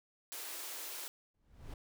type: high-pass noise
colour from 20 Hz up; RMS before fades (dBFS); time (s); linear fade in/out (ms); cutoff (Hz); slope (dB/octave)
white; -44; 0.32-1.08; 0; 290; 96
type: noise with exponential growth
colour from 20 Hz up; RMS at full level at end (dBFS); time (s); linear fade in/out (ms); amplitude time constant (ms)
brown; -41; 1.34-1.74; 5; 86
effects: none